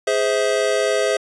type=chord; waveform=square; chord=Ab augmented; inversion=none; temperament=just; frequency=415.3 / 519.1 / 648.9 Hz; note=Ab4 / C5 / E5; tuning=0 / -14 / -27 cents; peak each=-22 dBFS; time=0.07-1.17 s; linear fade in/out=5 ms; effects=resampled to 22050 Hz